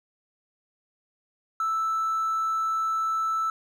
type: tone with hard clipping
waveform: triangle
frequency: 1318.5 Hz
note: E6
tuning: in tune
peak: -24 dBFS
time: 1.6-3.5 s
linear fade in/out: 2 ms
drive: 4 dB
effects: none